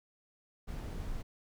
brown noise, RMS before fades -39 dBFS, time 0.67-1.23 s, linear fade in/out 20 ms, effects none

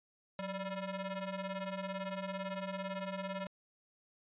sawtooth ring-modulated tone, 388.2 Hz, G4, 17 cents flat, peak -31 dBFS, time 0.39-3.47 s, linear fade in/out 2 ms, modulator 203 Hz, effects resampled to 8000 Hz

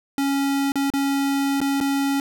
square tone with dropouts, 277.2 Hz, C#4, in tune, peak -20 dBFS, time 0.18-2.2 s, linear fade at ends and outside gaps 1 ms, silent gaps 0.72-0.756 / 0.902-0.937 / 1.604-1.614 / 1.803-1.81 s, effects none

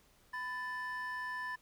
triangle tone pair together, 1000 / 1759.3 Hz, B5 / A6, +21 / -1 cents, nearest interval minor seventh, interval 978 cents, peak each -39 / -37 dBFS, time 0.33-1.56 s, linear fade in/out 10 ms, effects tanh soft clip ceiling -30 dBFS + pink hiss -67 dBFS RMS until 1.61 s

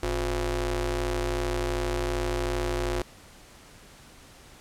sawtooth ring-modulated tone, 155.56 Hz, D#3, in tune, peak -19 dBFS, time 0.03-3.02 s, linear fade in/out 0 ms, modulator 202 Hz, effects pink hiss -51 dBFS RMS until 4.6 s + low-pass 11000 Hz 12 dB/octave

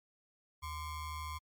square ring-modulated tone, 554.4 Hz, C#5, in tune, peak -37 dBFS, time 0.62-1.39 s, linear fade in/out 20 ms, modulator 478 Hz, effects MP3 96 kbps

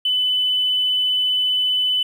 triangle tone, 3005 Hz, F#7, 26 cents sharp, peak -13 dBFS, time 0.05-2.03 s, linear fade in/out 5 ms, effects tanh soft clip ceiling -14 dBFS

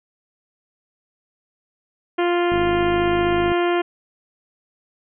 harmonic tone, 349.3 Hz, F4, in tune, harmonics 1 / 2 / 3 / 4 / 5 / 6 / 7 / 8 / 9, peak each -18 / -24 / -28 / -30 / -32 / -34 / -35 / -36 / -37 dBFS, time 2.18-3.82 s, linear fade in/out 10 ms
click train, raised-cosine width 3 ms, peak -16 dBFS, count 53, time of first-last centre 2.52-3.518 s, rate 52.1 Hz
effects none

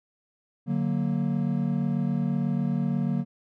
triangle chord, D augmented, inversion none, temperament equal, 146.83 / 185 / 233.1 Hz, D3 / F#3 / A#3, 0 / 0 / 0 cents, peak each -26 dBFS, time 0.66-3.25 s, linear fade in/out 50 ms, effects none

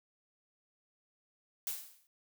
blue noise with exponential decay, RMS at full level -34 dBFS, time 1.67-2.07 s, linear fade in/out 1 ms, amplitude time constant 85 ms, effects none

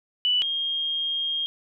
sine tone pair in turn, 2968 / 3231 Hz, F#7 / G#7, +5 / -48 cents, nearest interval minor second, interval 147 cents, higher second, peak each -19 / -24 dBFS, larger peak first, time 0.25-0.42 / 0.42-1.46 s, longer second, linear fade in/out 0 ms, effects none

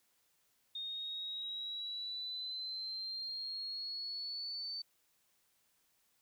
sine exponential sweep, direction up, 3687 to 4556 Hz, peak -39 dBFS, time 0.75-4.82 s, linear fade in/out 5 ms, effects white hiss -75 dBFS RMS until 6.21 s

